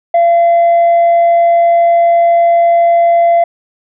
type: tone with tanh clipping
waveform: sine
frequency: 683 Hz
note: F5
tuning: 39 cents flat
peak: -6 dBFS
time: 0.14-3.44 s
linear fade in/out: 5 ms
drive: 1 dB
effects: none